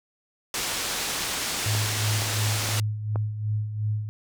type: low-pass noise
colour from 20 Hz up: white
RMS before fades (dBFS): -29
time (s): 0.54-2.8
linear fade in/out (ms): 2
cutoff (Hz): 7500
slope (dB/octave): 12
type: tone with tremolo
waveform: sine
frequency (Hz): 106.5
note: G#2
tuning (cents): +44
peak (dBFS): -22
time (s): 1.66-4.09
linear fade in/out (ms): 0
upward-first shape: sine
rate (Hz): 2.8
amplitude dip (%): 60
type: click train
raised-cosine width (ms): 1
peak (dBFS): -17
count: 4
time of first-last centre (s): 1.75-3.158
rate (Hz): 2.13
effects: none